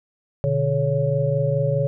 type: tone cluster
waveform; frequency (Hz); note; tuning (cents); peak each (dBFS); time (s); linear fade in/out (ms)
sine; 123.5 / 148.3 / 426.9 / 558; B2 / D3 / G#4 / C#5; 0 / +17 / +48 / +11; -24 / -22 / -29 / -22; 0.44-1.87; 0
effects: none